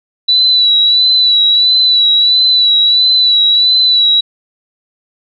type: tone with vibrato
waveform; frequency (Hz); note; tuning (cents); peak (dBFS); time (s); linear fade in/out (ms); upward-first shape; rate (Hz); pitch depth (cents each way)
sine; 3951; B7; 0; -6; 0.28-4.21; 10; sine; 1.5; 39
effects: none